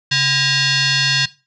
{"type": "tone with frequency modulation", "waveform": "sine", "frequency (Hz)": 740, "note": "F#5", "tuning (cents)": 0, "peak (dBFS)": -13, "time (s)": [0.11, 1.26], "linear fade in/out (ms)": 10, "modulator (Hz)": 878, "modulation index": 5.4, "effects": ["noise-tail reverb RT60 0.3 s tail -19 dB re dry"]}